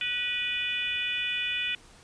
harmonic tone with a mistuned harmonic, 493.9 Hz, B4, in tune, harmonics 3 / 4 / 5 / 6 / 7, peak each -39 / -38 / -30 / -33 / -36 dBFS, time 0.01-1.75 s, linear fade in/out 2 ms, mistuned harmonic 4, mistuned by -38 cents, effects pink hiss -54 dBFS RMS until 2.03 s + resampled to 22050 Hz

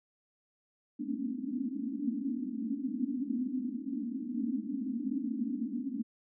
pink band-pass noise, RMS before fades -35 dBFS, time 0.99-6.03 s, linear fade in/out 20 ms, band 220 to 290 Hz, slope 96 dB/octave, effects none

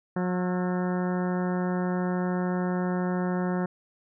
harmonic tone with a mistuned harmonic, 180.7 Hz, F#3, 41 cents flat, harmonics 1 / 2 / 3 / 4 / 5 / 6 / 7 / 8 / 9 / 10, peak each -26 / -32 / -36 / -38 / -40 / -42 / -43 / -44 / -45 / -46 dBFS, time 0.16-3.66 s, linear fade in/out 5 ms, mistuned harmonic 7, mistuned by +81 cents, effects none

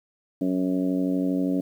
harmonic tone, 92.5 Hz, F#2, in tune, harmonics 2 / 3 / 4 / 5 / 6 / 7, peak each -28 / -23 / -36 / -36 / -35 / -38 dBFS, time 0.41-1.61 s, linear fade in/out 5 ms, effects 9-bit

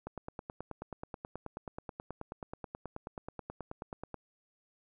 click train, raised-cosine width 1 ms, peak -26 dBFS, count 39, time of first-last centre 0.07-4.143 s, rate 9.33 Hz, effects none

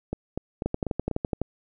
two click trains, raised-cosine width 2 ms, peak -15 / -12 dBFS, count 5 / 10, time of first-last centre 0.13-1.113 / 0.66-1.416 s, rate 4.07 / 11.9 Hz, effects none

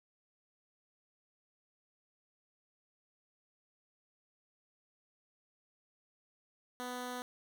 10% pulse tone, 248.4 Hz, B3, 10 cents sharp, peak -31 dBFS, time 6.8-7.22 s, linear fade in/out 0 ms, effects none

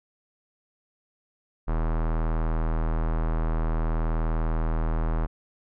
square tone with low-pass filter, 40.25 Hz, E1, 41 cents flat, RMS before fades -25 dBFS, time 1.67-5.27 s, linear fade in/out 20 ms, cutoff 1200 Hz, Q 1.6, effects none

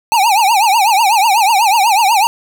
square tone with vibrato, 846 Hz, G#5, 32 cents sharp, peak -9 dBFS, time 0.12-2.27 s, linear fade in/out 0 ms, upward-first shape triangle, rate 8.1 Hz, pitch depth 230 cents each way, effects none

